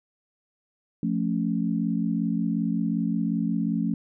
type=chord; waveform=sine; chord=F augmented; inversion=none; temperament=equal; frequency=174.61 / 220 / 277.2 Hz; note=F3 / A3 / C#4; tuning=0 / 0 / 0 cents; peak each=-27 / -26 / -29 dBFS; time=1.03-3.94 s; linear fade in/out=2 ms; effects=none